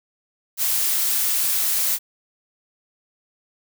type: noise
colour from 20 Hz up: blue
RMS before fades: -21 dBFS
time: 0.57-1.99 s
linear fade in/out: 50 ms
effects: none